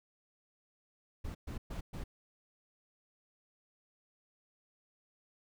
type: noise bursts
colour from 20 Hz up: brown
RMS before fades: -40 dBFS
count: 4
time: 1.24-2.04 s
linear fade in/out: 10 ms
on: 110 ms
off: 120 ms
effects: none

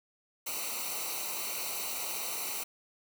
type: noise with comb filter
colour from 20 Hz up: white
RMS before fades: -36 dBFS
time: 0.46-2.64 s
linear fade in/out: 10 ms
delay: 0.59 ms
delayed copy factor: -0.85
effects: none

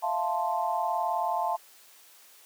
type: chord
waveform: sine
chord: F major seventh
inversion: third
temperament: equal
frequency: 659.3 / 698.5 / 880 / 1046.5 Hz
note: E5 / F5 / A5 / C6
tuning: 0 / 0 / 0 / 0 cents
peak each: -34 / -30 / -29 / -33 dBFS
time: 0.02-1.57 s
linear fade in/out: 20 ms
effects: white hiss -55 dBFS RMS until 2.45 s + high-pass 400 Hz 12 dB/octave

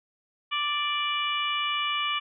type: harmonic tone with a mistuned harmonic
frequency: 587.3 Hz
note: D5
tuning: in tune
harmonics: 2 / 3 / 4 / 5 / 6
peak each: -29 / -39 / -31 / -30 / -38 dBFS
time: 0.51-2.2 s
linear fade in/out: 20 ms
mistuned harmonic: 6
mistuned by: -35 cents
effects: none

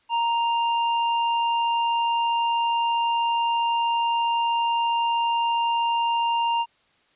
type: tone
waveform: square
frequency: 932.3 Hz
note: A#5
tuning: in tune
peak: -21 dBFS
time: 0.09-6.66 s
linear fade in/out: 50 ms
effects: white hiss -63 dBFS RMS until 7.15 s + resampled to 8000 Hz

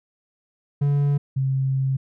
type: tone pair in turn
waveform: triangle / sine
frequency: 143 / 133.69 Hz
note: D3 / C3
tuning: -46 / +38 cents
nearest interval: minor second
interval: 116 cents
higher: first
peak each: -15 / -19 dBFS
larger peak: first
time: 0.81-1.18 / 1.36-1.97 s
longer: second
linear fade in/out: 10 ms
effects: none

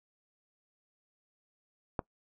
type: click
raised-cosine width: 1 ms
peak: -17 dBFS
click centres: 1.992 s
effects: noise-tail reverb RT60 0.1 s tail -23 dB re dry

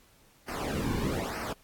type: noise with flanger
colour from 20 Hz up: brown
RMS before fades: -32 dBFS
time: 0.48-1.53 s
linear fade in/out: 5 ms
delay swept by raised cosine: 0.27 to 1.57 ms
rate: 1.1 Hz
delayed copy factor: -0.95
effects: pink hiss -61 dBFS RMS until 1.63 s + AAC 64 kbps

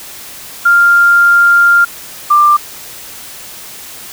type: tone pair in turn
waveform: sine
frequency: 1396.9 / 1186.6 Hz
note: F6 / D6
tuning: 0 / +18 cents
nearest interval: minor third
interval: 282 cents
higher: first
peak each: -4 dBFS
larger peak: neither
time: 0.65-1.85 / 2.3-2.57 s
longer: first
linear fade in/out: 10 ms
effects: white hiss -30 dBFS RMS until 4.12 s

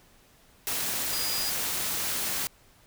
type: tone in noise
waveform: sine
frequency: 4900 Hz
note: D#8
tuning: 27 cents flat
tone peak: -32 dBFS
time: 1.13-1.5 s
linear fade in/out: 0 ms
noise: white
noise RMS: -30 dBFS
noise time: 0.67-2.47 s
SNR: -5 dB
effects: pink hiss -59 dBFS RMS until 2.86 s

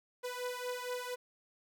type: beating tone pair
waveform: sawtooth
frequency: 493.9 / 498.2 Hz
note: B4 / B4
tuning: 0 / +15 cents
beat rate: 4.3 Hz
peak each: -36 / -37 dBFS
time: 0.23-1.16 s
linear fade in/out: 20 ms
effects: none

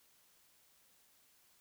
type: silence
effects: white hiss -69 dBFS RMS until 1.6 s

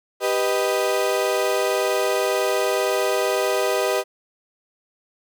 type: chord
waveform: 35% pulse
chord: G augmented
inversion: none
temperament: equal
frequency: 392 / 493.9 / 622.3 Hz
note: G4 / B4 / D#5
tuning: 0 / 0 / 0 cents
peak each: -22 dBFS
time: 0.2-4.04 s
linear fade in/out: 50 ms
effects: none

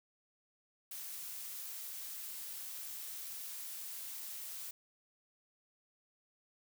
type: noise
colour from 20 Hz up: blue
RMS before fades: -45 dBFS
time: 0.91-4.71 s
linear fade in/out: 5 ms
effects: none

